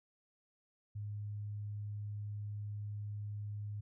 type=tone; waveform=sine; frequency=103.8 Hz; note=G#2; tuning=in tune; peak=-39 dBFS; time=0.95-3.81 s; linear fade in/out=10 ms; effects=none

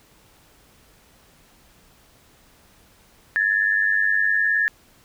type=tone pair together; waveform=sine; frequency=1691 / 1790.4 Hz; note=G#6 / A6; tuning=+31 / +30 cents; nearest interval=minor second; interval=99 cents; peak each=-20 / -20 dBFS; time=3.36-4.68 s; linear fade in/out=0 ms; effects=pink hiss -55 dBFS RMS until 5.04 s

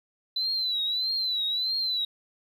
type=tone with vibrato; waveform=triangle; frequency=4000 Hz; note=B7; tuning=21 cents sharp; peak=-22 dBFS; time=0.36-2.05 s; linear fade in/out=5 ms; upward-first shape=triangle; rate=1.6 Hz; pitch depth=110 cents each way; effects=tanh soft clip ceiling -23 dBFS

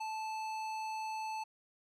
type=tone with tanh clipping; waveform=sine; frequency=875 Hz; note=A5; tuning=10 cents flat; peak=-39 dBFS; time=0-1.44 s; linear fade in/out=10 ms; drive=16 dB; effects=none

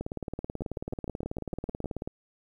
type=two click trains; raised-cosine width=2 ms; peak=-20 / -22 dBFS; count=39 / 9; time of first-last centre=0.01-2.075 / 0.62-1.843 s; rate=18.4 / 6.54 Hz; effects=10-bit

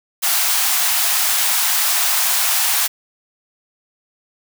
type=high-pass noise; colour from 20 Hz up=white; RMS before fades=-17 dBFS; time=0.22-2.88 s; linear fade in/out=20 ms; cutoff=650 Hz; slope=96 dB/octave; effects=none

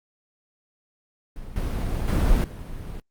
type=noise with level steps; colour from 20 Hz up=brown; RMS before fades=-38 / -25 / -19 / -34 dBFS; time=1.36-3 s; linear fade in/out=2 ms; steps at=1.56 / 2.08 / 2.44 s; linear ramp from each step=2 ms; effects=Opus 32 kbps

